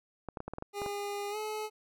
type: clicks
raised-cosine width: 1 ms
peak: -24 dBFS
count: 9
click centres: 0.287 / 0.372 / 0.404 / 0.48 / 0.536 / 0.584 / 0.624 / 0.818 / 0.862 s
type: tone with pitch glide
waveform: 25% pulse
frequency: 406.6 to 428.8 Hz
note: G#4 to A4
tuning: -37 to -45 cents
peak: -31 dBFS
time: 0.73-1.7 s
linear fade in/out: 50 ms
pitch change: +92 cents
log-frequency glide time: 1.3-1.37 s
effects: none